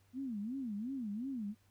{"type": "tone with vibrato", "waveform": "sine", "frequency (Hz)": 235.3, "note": "A#3", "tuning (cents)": 16, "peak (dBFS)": -37, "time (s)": [0.13, 1.55], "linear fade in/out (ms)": 50, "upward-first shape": "sine", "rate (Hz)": 2.8, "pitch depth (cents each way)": 270, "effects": ["added 98 Hz sine -68 dBFS peak until 1.7 s", "pink hiss -73 dBFS RMS until 1.7 s"]}